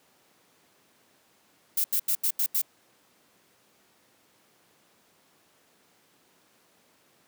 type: noise bursts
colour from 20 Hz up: violet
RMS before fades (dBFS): -25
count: 6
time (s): 1.77-2.617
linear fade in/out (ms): 5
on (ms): 72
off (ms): 83
effects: pink hiss -63 dBFS RMS until 7.27 s + high-pass 200 Hz 12 dB/octave